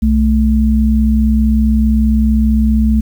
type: tone pair together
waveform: sine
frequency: 63.4 / 218.7 Hz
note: B1 / A3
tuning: +46 / -10 cents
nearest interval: octave + major sixth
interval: 2144 cents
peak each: -11 dBFS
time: 0.02-3.01 s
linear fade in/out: 10 ms
effects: 7-bit